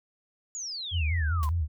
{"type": "exponential sweep", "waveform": "sine", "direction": "down", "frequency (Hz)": [7040, 987.8], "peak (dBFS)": -33, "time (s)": [0.55, 1.49], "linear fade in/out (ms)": 0}
{"type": "tone with vibrato", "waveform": "sine", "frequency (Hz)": 80.5, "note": "E2", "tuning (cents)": -41, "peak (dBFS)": -24, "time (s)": [0.91, 1.68], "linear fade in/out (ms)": 50, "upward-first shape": "square", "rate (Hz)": 5, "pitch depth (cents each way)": 100}
{"type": "noise with exponential decay", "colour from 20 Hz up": "white", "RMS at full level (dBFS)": -37, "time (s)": [1.43, 1.53], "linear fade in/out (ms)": 0, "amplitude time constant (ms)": 20}
{"effects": []}